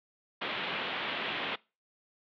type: low-pass noise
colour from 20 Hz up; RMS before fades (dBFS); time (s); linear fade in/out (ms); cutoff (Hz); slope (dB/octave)
white; -35; 0.41-1.56; 10; 3500; 48
effects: noise-tail reverb RT60 0.3 s tail -24 dB re dry + high-pass 200 Hz 12 dB/octave